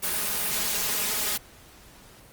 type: noise with comb filter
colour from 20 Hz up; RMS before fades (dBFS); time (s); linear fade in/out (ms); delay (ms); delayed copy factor
white; -27; 0.02-1.38; 20; 4.8; +1
effects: pink hiss -51 dBFS RMS until 2.32 s + Opus 32 kbps